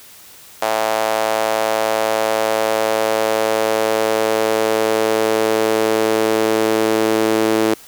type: tone with high-pass filter sweep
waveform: sawtooth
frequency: 110 Hz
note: A2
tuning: in tune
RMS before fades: -17 dBFS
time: 0.62-7.74 s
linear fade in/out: 0 ms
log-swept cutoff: 670 to 360 Hz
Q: 2.8
effects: white hiss -42 dBFS RMS until 7.87 s